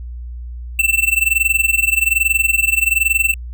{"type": "tone with amplitude modulation", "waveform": "square", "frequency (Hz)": 2676, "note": "E7", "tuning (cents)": 25, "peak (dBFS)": -10, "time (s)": [0.79, 3.34], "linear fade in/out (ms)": 2, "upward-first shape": "sine", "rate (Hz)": 21.2, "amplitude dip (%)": 90, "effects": ["added 60 Hz sine -26 dBFS peak until 3.53 s"]}